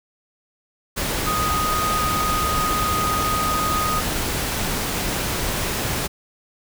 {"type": "tone in noise", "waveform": "sine", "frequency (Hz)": 1244.5, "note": "D#6", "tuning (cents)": 0, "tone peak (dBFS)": -21, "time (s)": [1.26, 4.01], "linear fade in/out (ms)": 20, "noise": "pink", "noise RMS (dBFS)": -24, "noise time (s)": [0.96, 6.08], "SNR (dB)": 0, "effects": []}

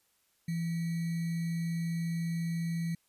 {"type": "tone with sample-and-hold", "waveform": "sine", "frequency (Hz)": 167.2, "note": "E3", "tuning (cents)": 25, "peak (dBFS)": -30, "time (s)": [0.48, 2.95], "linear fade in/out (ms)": 5, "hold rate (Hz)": 2100, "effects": ["white hiss -72 dBFS RMS until 3.08 s", "resampled to 32000 Hz"]}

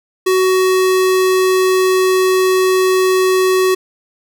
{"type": "tone", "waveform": "square", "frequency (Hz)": 373.6, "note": "F#4", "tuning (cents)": 17, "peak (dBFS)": -11, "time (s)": [0.26, 3.75], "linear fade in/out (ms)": 10, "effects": []}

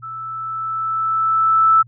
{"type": "tone with level ramp", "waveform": "sine", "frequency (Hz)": 1317, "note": "E6", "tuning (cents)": -2, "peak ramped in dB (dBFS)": [-28, -8], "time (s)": [0.02, 1.83], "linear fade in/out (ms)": 20, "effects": ["added 119 Hz sine -43 dBFS peak until 1.87 s"]}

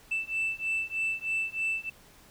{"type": "beating tone pair", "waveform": "sine", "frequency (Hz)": [2650, 2653.2], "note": ["E7", "E7"], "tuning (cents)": [9, 11], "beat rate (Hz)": 3.2, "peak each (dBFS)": -30, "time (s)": [0.11, 1.9], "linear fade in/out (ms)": 10, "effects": ["tanh soft clip ceiling -24 dBFS", "pink hiss -56 dBFS RMS until 2.3 s"]}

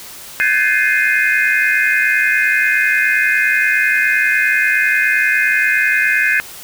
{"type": "tone cluster", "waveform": "sine", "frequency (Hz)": [1529, 1656, 1746, 2102, 2496], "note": ["G6", "G#6", "A6", "C7", "D#7"], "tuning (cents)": [-44, -5, -14, 7, 5], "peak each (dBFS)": -18, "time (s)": [0.4, 6.4], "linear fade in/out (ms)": 0, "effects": ["white hiss -34 dBFS RMS until 6.63 s"]}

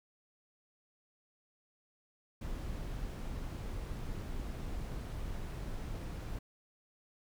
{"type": "noise", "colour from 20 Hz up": "brown", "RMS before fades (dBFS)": -40, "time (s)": [2.41, 6.39], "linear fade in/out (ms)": 5, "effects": []}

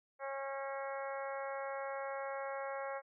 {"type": "harmonic tone with a mistuned harmonic", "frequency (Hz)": 273.4, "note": "C#4", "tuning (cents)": -24, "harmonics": [2, 3, 4, 5, 6, 7, 8], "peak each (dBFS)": [-41, -45, -47, -49, -51, -52, -53], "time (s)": [0.19, 3.02], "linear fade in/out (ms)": 50, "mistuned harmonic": 6, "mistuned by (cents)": -15, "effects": []}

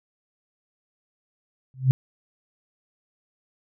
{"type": "tone with exponential growth", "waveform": "sine", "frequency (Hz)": 130.81, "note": "C3", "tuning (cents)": 0, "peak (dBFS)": -9, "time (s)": [1.74, 1.91], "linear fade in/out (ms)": 0, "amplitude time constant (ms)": 36, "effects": []}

